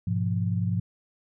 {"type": "chord", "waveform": "sine", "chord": "F diminished", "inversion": "first", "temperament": "equal", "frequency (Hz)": [103.83, 123.47, 174.61], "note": ["Ab2", "Cb3", "F3"], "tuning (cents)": [0, 0, 0], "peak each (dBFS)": [-26, -31, -28], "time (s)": [0.07, 0.8], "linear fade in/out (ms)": 5, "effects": []}